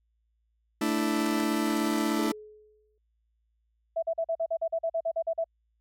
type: chord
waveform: 40% pulse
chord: A suspended fourth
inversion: none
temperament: just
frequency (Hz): 220 / 293.3 / 330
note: A3 / D4 / E4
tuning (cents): 0 / -2 / +2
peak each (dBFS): -29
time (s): 0.81-2.32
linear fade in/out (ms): 5
type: tone with exponential decay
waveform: sine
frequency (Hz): 425.9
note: G#4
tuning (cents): +44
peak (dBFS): -32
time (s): 2.19-2.98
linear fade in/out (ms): 2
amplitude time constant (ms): 170
type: tone bursts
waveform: sine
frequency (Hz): 659.3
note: E5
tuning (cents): 0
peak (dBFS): -25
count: 14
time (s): 3.96-5.443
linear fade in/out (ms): 10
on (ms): 66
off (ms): 43
effects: added 56 Hz sine -70 dBFS peak until 5.8 s + AAC 64 kbps